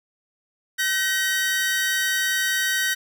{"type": "tone pair together", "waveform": "sawtooth", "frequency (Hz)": [1530, 1891.3], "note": ["G6", "A#6"], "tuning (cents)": [-42, 25], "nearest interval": "major third", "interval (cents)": 367, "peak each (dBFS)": -20, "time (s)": [0.78, 2.95], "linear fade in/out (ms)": 20, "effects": []}